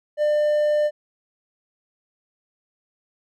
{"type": "tone", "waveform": "triangle", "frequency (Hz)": 598, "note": "D5", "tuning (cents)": 31, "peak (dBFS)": -15, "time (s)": [0.17, 0.91], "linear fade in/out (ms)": 50, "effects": []}